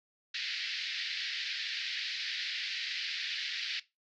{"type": "band-pass noise", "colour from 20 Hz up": "white", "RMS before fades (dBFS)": -37, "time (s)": [0.34, 3.8], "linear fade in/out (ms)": 5, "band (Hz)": [1700, 4800], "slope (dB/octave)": 48, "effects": ["noise-tail reverb RT60 0.2 s tail -17 dB re dry"]}